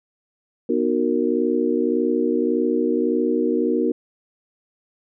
sine chord, B major seventh, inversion none, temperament just, 246.9 / 308.7 / 370.4 / 463 Hz, B3 / D#4 / F#4 / A#4, 0 / -14 / +2 / -12 cents, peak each -23 dBFS, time 0.69-3.92 s, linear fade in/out 5 ms, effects none

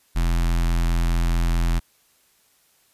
square tone with notch filter, 42.36 Hz, E1, 48 cents sharp, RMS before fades -20 dBFS, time 0.15-1.8 s, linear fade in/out 20 ms, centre 480 Hz, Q 1.1, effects white hiss -61 dBFS RMS until 2.93 s + resampled to 32000 Hz

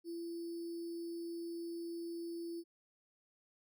sine tone with sample-and-hold, 338.3 Hz, E4, 45 cents sharp, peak -40 dBFS, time 0.04-2.64 s, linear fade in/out 50 ms, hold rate 4900 Hz, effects none

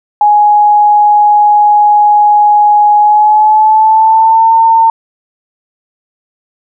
sine tone with pitch glide, 834 to 904.2 Hz, G#5 to A5, +7 to +47 cents, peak -3 dBFS, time 0.21-4.9 s, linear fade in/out 2 ms, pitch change +140 cents, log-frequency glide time 2.97-4.52 s, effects none

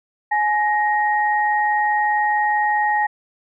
sine tone pair together, 842.3 / 1873 Hz, G#5 / A#6, +24 / +8 cents, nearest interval octave + major second, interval 1384 cents, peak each -17 / -21 dBFS, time 0.31-3.07 s, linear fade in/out 10 ms, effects none

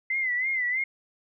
sine tone with vibrato, 2040 Hz, C7, 44 cents flat, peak -24 dBFS, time 0.1-0.84 s, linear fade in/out 5 ms, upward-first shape sine, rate 3.1 Hz, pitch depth 86 cents each way, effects none

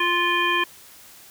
harmonic tone, 349.2 Hz, F4, in tune, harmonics 1 / 3 / 5 / 7 / 9, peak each -28 / -23 / -24 / -25 / -27 dBFS, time 0-0.64 s, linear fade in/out 5 ms, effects white hiss -47 dBFS RMS until 1.3 s

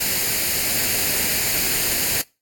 white noise with comb filter, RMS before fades -21 dBFS, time 0-2.22 s, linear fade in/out 10 ms, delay 0.43 ms, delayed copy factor +0.55, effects noise-tail reverb RT60 0.3 s tail -24 dB re dry + AAC 64 kbps

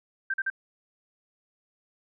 sine tone bursts, 1568 Hz, G6, in tune, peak -25 dBFS, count 3, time 0.3-0.501 s, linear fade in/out 5 ms, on 39 ms, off 42 ms, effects none

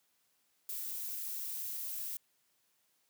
violet noise, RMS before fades -40 dBFS, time 0.69-2.17 s, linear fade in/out 2 ms, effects white hiss -75 dBFS RMS until 3.09 s + high-pass 100 Hz 12 dB/octave

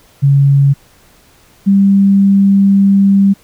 sine tone pair in turn, 139.4 / 197.14 Hz, C#3 / G3, +10 / +10 cents, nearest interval tritone, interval 600 cents, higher second, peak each -5 dBFS, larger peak neither, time 0.22-0.74 / 1.66-3.34 s, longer second, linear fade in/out 20 ms, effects pink hiss -47 dBFS RMS until 3.43 s

